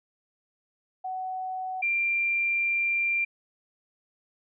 sine tone pair in turn, 748 / 2375 Hz, F#5 / D7, +19 / +19 cents, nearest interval octave + minor sixth, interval 2000 cents, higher second, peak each -30 / -23 dBFS, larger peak second, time 1.04-1.82 / 1.82-3.25 s, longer second, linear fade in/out 10 ms, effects none

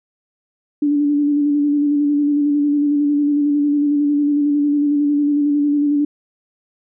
sine tone with vibrato, 290.8 Hz, D4, 17 cents flat, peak -13 dBFS, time 0.82-6.05 s, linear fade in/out 5 ms, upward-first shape square, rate 11 Hz, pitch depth 21 cents each way, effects none

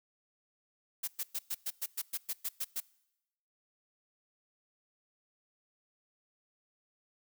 blue noise bursts, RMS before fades -35 dBFS, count 12, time 1.03-2.804 s, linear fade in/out 10 ms, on 47 ms, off 110 ms, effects noise-tail reverb RT60 0.9 s tail -23 dB re dry

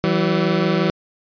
20% pulse tone pair together, 164.35 / 190 Hz, E3 / F#3, -5 / +46 cents, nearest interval minor third, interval 251 cents, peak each -14 dBFS, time 0.04-0.9 s, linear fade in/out 0 ms, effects resampled to 11025 Hz

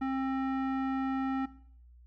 square tone with low-pass filter, 266 Hz, C4, 29 cents sharp, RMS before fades -32 dBFS, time 0.01-1.46 s, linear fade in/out 10 ms, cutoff 1500 Hz, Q 1.3, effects noise-tail reverb RT60 0.6 s tail -18 dB re dry + added 60 Hz sine -53 dBFS peak until 2.06 s

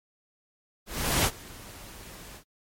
pink noise with ADSR envelope, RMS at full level -22 dBFS, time 0.86-2.44 s, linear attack 390 ms, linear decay 57 ms, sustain -23 dB, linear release 82 ms, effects MP3 64 kbps

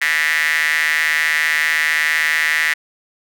square tone with high-pass filter, 77.8 Hz, D#2, in tune, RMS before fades -17 dBFS, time 0.01-2.74 s, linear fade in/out 10 ms, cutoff 1900 Hz, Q 7.6, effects none

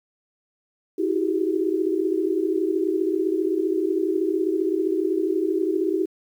sine tone cluster, 322.9 / 362.2 / 377.9 / 410.3 Hz, E4 / F#4 / F#4 / G#4, -36 / -37 / +37 / -21 cents, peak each -24 / -29 / -24 / -28 dBFS, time 0.98-6.06 s, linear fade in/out 10 ms, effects 9-bit

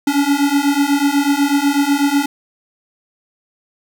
square beating tone pair, 279.5 / 287.6 Hz, C#4 / D4, +14 / -36 cents, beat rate 8.1 Hz, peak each -17 / -16 dBFS, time 0.07-2.26 s, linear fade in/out 5 ms, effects 7-bit

